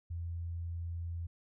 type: tone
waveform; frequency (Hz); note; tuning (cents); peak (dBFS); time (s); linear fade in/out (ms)
sine; 84.8; E2; +50; -36; 0.1-1.27; 10
effects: none